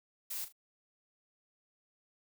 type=noise with echo; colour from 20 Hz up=blue; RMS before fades=-39 dBFS; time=0.3-0.45 s; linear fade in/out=10 ms; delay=38 ms; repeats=2; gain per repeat=-11 dB; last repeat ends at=0.526 s; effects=none